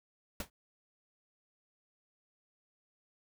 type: noise with exponential decay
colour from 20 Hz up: pink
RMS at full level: -34 dBFS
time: 0.4-0.5 s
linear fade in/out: 2 ms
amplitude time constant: 20 ms
effects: none